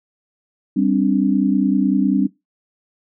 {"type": "chord", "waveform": "sine", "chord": "G suspended fourth", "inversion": "none", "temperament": "equal with one note detuned", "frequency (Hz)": [196, 261.6, 291.6], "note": ["G3", "C4", "D4"], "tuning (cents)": [0, 0, -12], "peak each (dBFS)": -18, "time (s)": [0.76, 2.27], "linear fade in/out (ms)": 10, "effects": ["noise-tail reverb RT60 0.2 s tail -21 dB re dry"]}